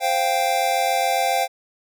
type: chord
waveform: square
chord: C suspended fourth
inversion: none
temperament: just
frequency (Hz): 523.3 / 697.7 / 784.9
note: C5 / F5 / G5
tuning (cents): 0 / -2 / +2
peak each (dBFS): -27 / -23 / -22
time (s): 0-1.48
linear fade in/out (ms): 50
effects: none